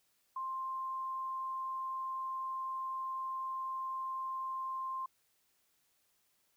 sine tone, 1052 Hz, C6, 9 cents sharp, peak -36 dBFS, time 0.36-5.06 s, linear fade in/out 5 ms, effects white hiss -75 dBFS RMS until 6.56 s

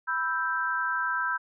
sine chord, E minor, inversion second, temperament equal, 987.8 / 1318.5 / 1568 Hz, B5 / E6 / G6, 0 / 0 / 0 cents, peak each -32 / -31 / -28 dBFS, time 0.07-1.38 s, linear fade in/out 20 ms, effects none

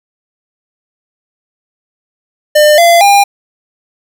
square tone with pitch steps, 601 / 683 / 804 Hz, D5 / F5 / G5, +40 / -39 / +44 cents, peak -4 dBFS, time 2.55-3.24 s, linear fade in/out 10 ms, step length 230 ms, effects none

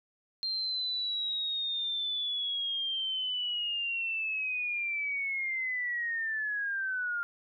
sine linear sweep, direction down, 4186 to 1396.9 Hz, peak -30 dBFS, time 0.43-7.23 s, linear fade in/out 0 ms, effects none

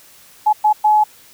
sine tone bursts at uneven times, 850 Hz, G#5, 40 cents sharp, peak -9 dBFS, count 3, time 0.46-0.53 / 0.64-0.73 / 0.84-1.04 s, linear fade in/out 10 ms, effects white hiss -46 dBFS RMS until 1.33 s

